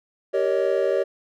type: chord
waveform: triangle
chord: Eb dominant seventh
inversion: first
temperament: just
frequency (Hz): 388.9 / 466.7 / 560 / 622.3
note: G4 / Bb4 / Db5 / Eb5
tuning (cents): -14 / +2 / +18 / 0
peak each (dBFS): -22 / -24 / -21 / -25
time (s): 0.33-1.04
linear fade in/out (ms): 20
effects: none